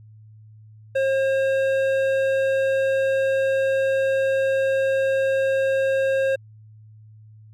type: tone with hard clipping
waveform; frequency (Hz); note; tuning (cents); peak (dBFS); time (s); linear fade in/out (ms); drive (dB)
sine; 537; C5; +45; -20; 0.95-6.36; 10; 10
effects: added 108 Hz sine -44 dBFS peak until 7.53 s